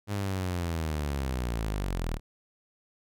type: linear sweep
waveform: sawtooth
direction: down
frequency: 103.83 to 36.71 Hz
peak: -25 dBFS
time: 0.07-2.2 s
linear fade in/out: 50 ms
effects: none